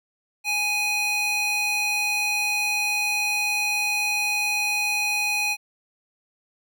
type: tone with high-pass filter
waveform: square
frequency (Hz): 830.6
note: G#5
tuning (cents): 0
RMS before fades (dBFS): -24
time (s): 0.44-5.57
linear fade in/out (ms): 50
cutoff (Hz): 1900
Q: 3.1
effects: none